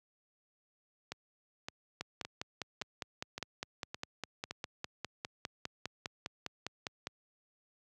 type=two click trains; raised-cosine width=0.2 ms; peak=-22 / -20 dBFS; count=7 / 26; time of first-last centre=1.12-4.51 / 2.01-7.071 s; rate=1.77 / 4.94 Hz; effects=high-pass 80 Hz 12 dB/octave